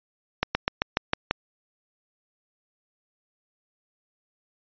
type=slowing click train; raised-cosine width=0.3 ms; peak=-5 dBFS; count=7; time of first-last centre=0.43-1.31 s; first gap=120 ms; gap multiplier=1.08; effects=resampled to 11025 Hz